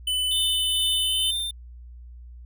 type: tone with pitch glide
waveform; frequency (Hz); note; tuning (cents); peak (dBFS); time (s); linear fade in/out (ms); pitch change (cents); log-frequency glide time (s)
square; 3006 to 3039; F#7 to F#7; +27 to +46; -23; 0.07-1.31; 5; +19; 1.01-1.12
type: tone with tremolo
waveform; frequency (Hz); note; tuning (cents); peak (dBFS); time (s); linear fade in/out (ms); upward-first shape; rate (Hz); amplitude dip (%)
square; 3595; A7; +36; -25; 0.31-1.51; 5; sine; 2.2; 45
effects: added 60 Hz sine -40 dBFS peak until 2.45 s